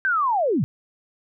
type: linear sweep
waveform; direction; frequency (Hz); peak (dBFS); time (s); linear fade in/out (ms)
sine; down; 1588 to 106.6; -18; 0.05-0.64; 0
effects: none